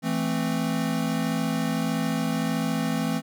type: chord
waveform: square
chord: A minor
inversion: second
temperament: equal with one note detuned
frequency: 166.25 / 220 / 261.6 Hz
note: E3 / A3 / C4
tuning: +15 / 0 / 0 cents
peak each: -29 dBFS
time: 0.02-3.22 s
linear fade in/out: 50 ms
effects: none